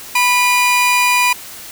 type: tone pair together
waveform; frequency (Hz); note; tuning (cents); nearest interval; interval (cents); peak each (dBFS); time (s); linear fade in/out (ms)
40% pulse; 986 / 2428; B5 / D#7; -3 / -43; octave + major third; 1560; -13; 0.15-1.33; 5
effects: white hiss -33 dBFS RMS until 1.71 s